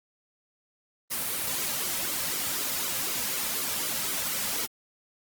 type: noise with flanger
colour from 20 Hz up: white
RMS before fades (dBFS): -30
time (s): 1.1-4.67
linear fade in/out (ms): 20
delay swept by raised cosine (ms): 1.1 to 2.8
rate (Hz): 4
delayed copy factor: -0.65
effects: Opus 32 kbps